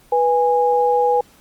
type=tone pair together; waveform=sine; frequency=491.1 / 824 Hz; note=B4 / G#5; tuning=-10 / -14 cents; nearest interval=major sixth; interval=896 cents; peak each=-16 dBFS; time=0.12-1.21 s; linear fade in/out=5 ms; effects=pink hiss -51 dBFS RMS until 1.4 s + Opus 24 kbps